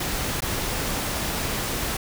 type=noise with dropouts; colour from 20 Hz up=pink; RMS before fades=-27 dBFS; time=0-1.97 s; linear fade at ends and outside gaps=5 ms; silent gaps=0.406-0.42 s; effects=none

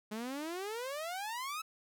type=exponential sweep; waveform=sawtooth; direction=up; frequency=207.7 to 1318.5 Hz; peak=-34 dBFS; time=0.11-1.62 s; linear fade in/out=10 ms; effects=none

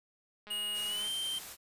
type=click train; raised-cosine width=0.3 ms; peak=-34 dBFS; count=128; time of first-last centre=0.47-1.078 s; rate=209 Hz
type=tone with pitch glide; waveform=square; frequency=2873 to 3133 Hz; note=F7 to G7; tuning=+48 to -2 cents; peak=-34 dBFS; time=0.5-1.39 s; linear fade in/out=10 ms; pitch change=+150 cents; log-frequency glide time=0.86-1.07 s
type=noise; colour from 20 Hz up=white; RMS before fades=-45 dBFS; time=0.73-1.57 s; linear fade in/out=50 ms
effects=resampled to 32000 Hz

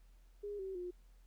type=tone with pitch steps; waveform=sine; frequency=410.2 / 382.7 / 357.1 Hz; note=G#4 / G4 / F4; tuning=-21 / -42 / +39 cents; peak=-40 dBFS; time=0.43-0.91 s; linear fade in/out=10 ms; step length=160 ms; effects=added 42 Hz sine -59 dBFS peak until 1.26 s + pink hiss -75 dBFS RMS until 1.26 s

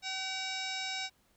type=harmonic tone with a mistuned harmonic; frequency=762 Hz; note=G5; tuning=49 cents flat; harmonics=1 / 2 / 3 / 4 / 5 / 6 / 7 / 8 / 9 / 10; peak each=-43 / -45 / -40 / -47 / -40 / -50 / -42 / -50 / -55 / -51 dBFS; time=0.02-1.1 s; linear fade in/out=50 ms; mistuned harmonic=4; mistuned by=-130 cents; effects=pink hiss -70 dBFS RMS until 1.36 s

